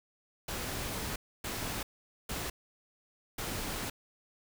pink noise bursts at uneven times, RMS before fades -37 dBFS, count 4, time 0.48-1.16 / 1.44-1.83 / 2.29-2.5 / 3.38-3.9 s, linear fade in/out 5 ms, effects none

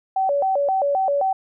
sine tone with vibrato, 659.3 Hz, E5, in tune, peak -17 dBFS, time 0.16-1.33 s, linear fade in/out 5 ms, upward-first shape square, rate 3.8 Hz, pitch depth 260 cents each way, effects none

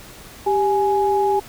sine tone pair together, 393.6 / 834 Hz, G4 / G#5, +7 / +7 cents, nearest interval octave + minor second, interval 1300 cents, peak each -18 dBFS, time 0.46-1.4 s, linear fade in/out 10 ms, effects pink hiss -41 dBFS RMS until 1.48 s

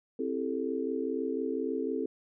sine chord, A minor seventh, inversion first, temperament just, 264 / 330 / 396 / 440 Hz, C4 / E4 / G4 / A4, +16 / +2 / +18 / 0 cents, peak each -34 / -36 / -37 / -34 dBFS, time 0.19-2.06 s, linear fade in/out 5 ms, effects none

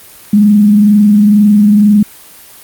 sine tone with frequency modulation, 207.7 Hz, G#3, in tune, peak -3 dBFS, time 0.33-2.03 s, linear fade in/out 5 ms, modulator 22.1 Hz, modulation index 0.3, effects white hiss -36 dBFS RMS until 2.63 s + Opus 32 kbps

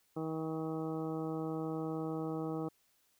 harmonic tone with a mistuned harmonic, 159.2 Hz, D#3, 40 cents sharp, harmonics 1 / 2 / 3 / 4 / 5 / 6 / 7 / 8, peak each -41 / -38 / -41 / -49 / -47 / -58 / -52 / -52 dBFS, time 0.16-2.69 s, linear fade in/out 10 ms, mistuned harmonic 6, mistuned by +16 cents, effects white hiss -73 dBFS RMS until 3.19 s

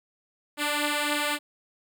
5% pulse beating tone pair, 293.7 / 297.3 Hz, D4 / D4, 0 / +21 cents, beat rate 3.6 Hz, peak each -15 / -19 dBFS, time 0.57-1.39 s, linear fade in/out 50 ms, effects none

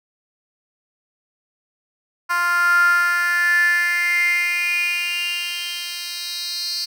10% pulse tone with high-pass filter sweep, 349.2 Hz, F4, in tune, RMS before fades -20 dBFS, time 2.29-6.86 s, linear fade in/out 20 ms, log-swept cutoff 1200 to 4400 Hz, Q 9.5, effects none

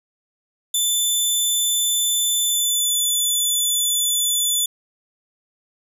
15% pulse tone with pitch glide, 3520 to 3482 Hz, A7 to A7, 0 to -19 cents, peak -11 dBFS, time 0.74-4.66 s, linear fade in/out 5 ms, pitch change -19 cents, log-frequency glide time 2.43-2.94 s, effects none

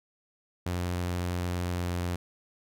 sawtooth tone with pitch glide, 88.7 to 88.09 Hz, F2 to F2, +27 to +15 cents, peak -25 dBFS, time 0.66-2.16 s, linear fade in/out 5 ms, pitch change -12 cents, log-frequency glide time 1.71-1.87 s, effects none

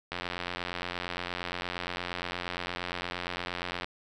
click train, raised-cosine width 0.3 ms, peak -17 dBFS, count 331, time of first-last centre 0.12-3.845 s, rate 88.6 Hz, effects none

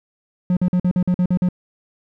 triangle tone bursts, 180.1 Hz, F#3, 46 cents flat, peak -12 dBFS, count 9, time 0.5-1.488 s, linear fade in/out 2 ms, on 68 ms, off 47 ms, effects none

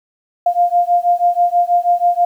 sine beating tone pair, 698.5 / 704.7 Hz, F5 / F5, 0 / +15 cents, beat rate 6.2 Hz, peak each -14 dBFS, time 0.46-2.25 s, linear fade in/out 5 ms, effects 8-bit

